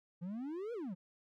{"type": "exponential two-way sweep", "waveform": "triangle", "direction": "up then down", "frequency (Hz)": [165.7, 493.9, 165.7], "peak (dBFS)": -37, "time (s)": [0.21, 0.95], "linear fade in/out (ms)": 20, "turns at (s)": 0.73, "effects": []}